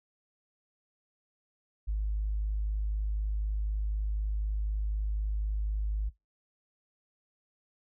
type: tone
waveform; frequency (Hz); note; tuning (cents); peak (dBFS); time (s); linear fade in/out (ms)
sine; 52; G#1; +3; -27; 1.87-6.1; 20
effects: noise-tail reverb RT60 0.2 s tail -22 dB re dry + tanh soft clip ceiling -23 dBFS